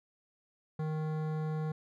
sine tone with hard clipping, 155.56 Hz, D#3, in tune, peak -34 dBFS, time 0.79-1.72 s, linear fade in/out 5 ms, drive 15 dB, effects none

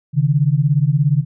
sine beating tone pair, 136.7 / 153.7 Hz, C#3 / D#3, -24 / -21 cents, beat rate 17 Hz, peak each -15 dBFS, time 0.13-1.25 s, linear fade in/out 50 ms, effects none

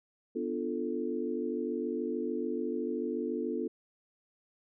sine chord, B half-diminished seventh, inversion none, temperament equal with one note detuned, 246.9 / 293.7 / 347.6 / 440 Hz, B3 / D4 / F4 / A4, 0 / 0 / -8 / 0 cents, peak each -36 / -38 / -36 / -36 dBFS, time 0.35-3.68 s, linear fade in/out 10 ms, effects none

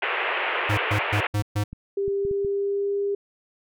white band-pass noise, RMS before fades -26 dBFS, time 0.02-1.27 s, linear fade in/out 5 ms, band 370 to 2800 Hz, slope 48 dB/octave
square tone bursts, 103.9 Hz, G#2, 1 cent sharp, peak -22 dBFS, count 5, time 0.69-1.64 s, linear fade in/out 10 ms, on 86 ms, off 130 ms
clicks, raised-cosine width 5 ms, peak -24 dBFS, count 6, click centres 1.397 / 1.73 / 2.08 / 2.251 / 2.312 / 2.448 s
sine tone with pitch glide, 397 to 401.8 Hz, G4 to G4, +22 to +43 cents, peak -22 dBFS, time 1.97-3.15 s, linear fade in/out 5 ms, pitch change +21 cents, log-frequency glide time 2.11-2.99 s
effects none

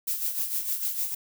violet noise with tremolo, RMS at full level -27 dBFS, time 0.07-1.15 s, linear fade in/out 10 ms, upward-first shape sine, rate 6.6 Hz, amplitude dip 60%, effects none

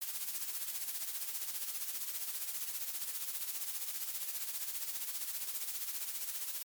blue noise with tremolo, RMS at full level -37 dBFS, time 0.01-6.63 s, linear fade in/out 10 ms, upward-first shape sine, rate 15 Hz, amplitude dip 55%, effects MP3 96 kbps

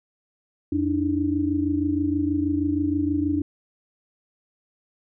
sine tone cluster, 88 / 291.6 / 317.9 Hz, F2 / D4 / D#4, +14 / -12 / +37 cents, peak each -29 / -22 / -27 dBFS, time 0.72-3.42 s, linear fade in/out 5 ms, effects none

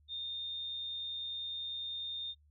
sine tone with amplitude modulation, 3643 Hz, A#7, 41 cents flat, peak -36 dBFS, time 0.08-2.35 s, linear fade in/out 50 ms, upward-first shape sine, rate 130 Hz, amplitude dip 25%, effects noise-tail reverb RT60 0.1 s tail -23 dB re dry + added 74 Hz sine -63 dBFS peak until 2.5 s

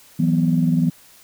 sine chord, E suspended second, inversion none, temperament equal, 164.81 / 185 / 246.9 Hz, E3 / F#3 / B3, 0 / 0 / 0 cents, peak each -17 / -21 / -19 dBFS, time 0.19-0.9 s, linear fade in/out 10 ms, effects tanh soft clip ceiling -6 dBFS + white hiss -49 dBFS RMS until 1.23 s

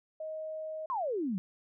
sine tone, 628 Hz, D#5, 16 cents sharp, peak -36 dBFS, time 0.2-0.86 s, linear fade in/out 5 ms
sine exponential sweep, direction down, 1100 to 176.4 Hz, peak -30 dBFS, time 0.9-1.38 s, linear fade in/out 0 ms
effects none

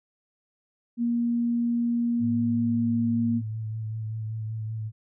sine tone with pitch glide, 236.4 to 233.5 Hz, A#3 to A#3, +24 to +3 cents, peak -22 dBFS, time 0.97-3.42 s, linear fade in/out 50 ms, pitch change -21 cents, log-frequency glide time 2.38-3.02 s
sine tone with vibrato, 110 Hz, A2, in tune, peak -29 dBFS, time 2.19-4.92 s, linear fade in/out 50 ms, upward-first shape sine, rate 5.2 Hz, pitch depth 23 cents each way
effects none

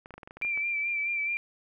clicks, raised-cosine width 0.5 ms, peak -29 dBFS, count 11, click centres 0.059 / 0.107 / 0.14 / 0.18 / 0.232 / 0.275 / 0.309 / 0.37 / 0.414 / 0.449 / 0.575 s
sine tone with vibrato, 2349 Hz, D7, in tune, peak -27 dBFS, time 0.42-1.37 s, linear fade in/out 0 ms, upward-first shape sine, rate 4.7 Hz, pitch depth 36 cents each way
effects none

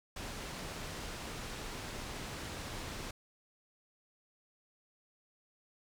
pink low-pass noise, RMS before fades -43 dBFS, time 0.16-3.11 s, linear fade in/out 5 ms, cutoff 7900 Hz, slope 12 dB/octave, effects none

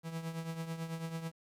45% pulse tone with tremolo, 163.9 Hz, E3, 10 cents flat, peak -35 dBFS, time 0.03-1.32 s, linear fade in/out 50 ms, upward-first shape triangle, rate 9.1 Hz, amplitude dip 70%, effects resampled to 32000 Hz + 11-bit

